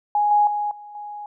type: tone with level steps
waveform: sine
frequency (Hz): 830.6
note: G#5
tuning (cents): 0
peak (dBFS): -16 / -13 / -21 / -37 / -31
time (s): 0.15-1.26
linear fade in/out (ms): 2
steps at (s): 0.31 / 0.47 / 0.71 / 0.95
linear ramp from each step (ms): 2
effects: none